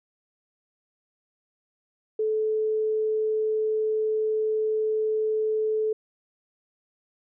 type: tone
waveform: sine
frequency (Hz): 434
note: A4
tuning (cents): -24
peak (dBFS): -22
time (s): 2.19-5.93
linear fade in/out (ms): 5
effects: none